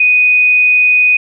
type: tone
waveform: sine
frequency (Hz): 2488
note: D#7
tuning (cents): -1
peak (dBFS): -6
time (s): 0-1.17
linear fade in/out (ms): 5
effects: none